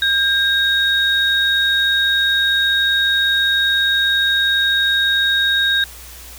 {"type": "tone pair together", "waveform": "sine", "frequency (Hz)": [1603, 3760], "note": ["G6", "A#7"], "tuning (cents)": [38, 14], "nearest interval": "octave + minor third", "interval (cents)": 1476, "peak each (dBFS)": -16, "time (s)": [0.02, 5.84], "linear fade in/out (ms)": 2, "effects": ["added 60 Hz sine -39 dBFS peak until 6.38 s", "white hiss -38 dBFS RMS until 6.38 s"]}